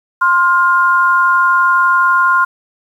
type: tone pair together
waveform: sine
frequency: 1052 / 1412.4 Hz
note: C6 / F6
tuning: +9 / +19 cents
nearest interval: perfect fourth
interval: 510 cents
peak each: -11 dBFS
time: 0.21-2.45 s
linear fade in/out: 10 ms
effects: 7-bit